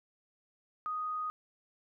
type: tone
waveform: sine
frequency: 1244.5 Hz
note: D#6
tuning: in tune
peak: -33 dBFS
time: 0.86-1.3 s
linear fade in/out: 0 ms
effects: none